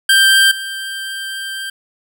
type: tone with level steps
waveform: 25% pulse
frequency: 1574 Hz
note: G6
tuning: 7 cents sharp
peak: -4 / -19 dBFS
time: 0.09-1.7 s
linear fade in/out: 5 ms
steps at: 0.51 s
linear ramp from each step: 5 ms
effects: none